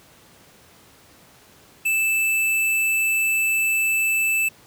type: tone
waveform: square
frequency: 2637 Hz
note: E7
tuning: in tune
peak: -19 dBFS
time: 1.85-4.49 s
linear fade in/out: 10 ms
effects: pink hiss -51 dBFS RMS until 4.66 s + high-pass 80 Hz 12 dB/octave